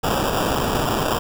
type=noise with sample-and-hold; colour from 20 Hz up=white; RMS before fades=-21 dBFS; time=0.03-1.19 s; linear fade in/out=10 ms; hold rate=2100 Hz; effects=none